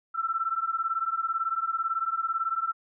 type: beating tone pair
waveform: sine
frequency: 1328 / 1346 Hz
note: E6 / E6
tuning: +12 / +36 cents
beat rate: 18 Hz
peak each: -29 dBFS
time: 0.14-2.73 s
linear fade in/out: 20 ms
effects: none